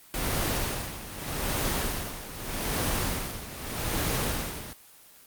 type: noise with tremolo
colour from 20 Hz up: pink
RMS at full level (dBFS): -27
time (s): 0.14-4.73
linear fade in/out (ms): 0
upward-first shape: sine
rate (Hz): 0.82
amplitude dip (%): 75
effects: white hiss -53 dBFS RMS until 5.26 s + Opus 24 kbps